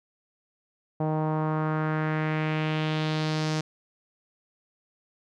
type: tone with low-pass filter sweep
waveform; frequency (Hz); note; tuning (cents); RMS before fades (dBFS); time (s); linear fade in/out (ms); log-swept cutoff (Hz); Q
sawtooth; 155.56; D#3; 0; -27; 1-3.61; 5; 760 to 5800; 2.1
effects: none